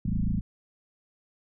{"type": "tone with frequency modulation", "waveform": "sine", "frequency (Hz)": 109.7, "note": "A2", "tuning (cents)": -5, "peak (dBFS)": -24, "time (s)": [0.05, 0.41], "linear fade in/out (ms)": 5, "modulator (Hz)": 27.1, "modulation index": 4.1, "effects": []}